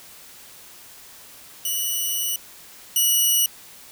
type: tone pair in turn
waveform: 5% pulse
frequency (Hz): 2947 / 2930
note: F#7 / F#7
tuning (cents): -8 / -18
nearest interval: unison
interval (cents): 10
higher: first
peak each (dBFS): -14 / -8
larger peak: second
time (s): 1.65-2.36 / 2.96-3.46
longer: first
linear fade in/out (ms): 2
effects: white hiss -45 dBFS RMS until 3.91 s